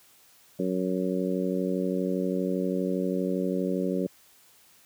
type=harmonic tone; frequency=92.5 Hz; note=F#2; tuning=in tune; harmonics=2 / 3 / 4 / 5 / 6; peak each=-29 / -31 / -32 / -33 / -34 dBFS; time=0.59-4.07 s; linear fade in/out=5 ms; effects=white hiss -58 dBFS RMS until 4.85 s + high-pass 60 Hz 12 dB/octave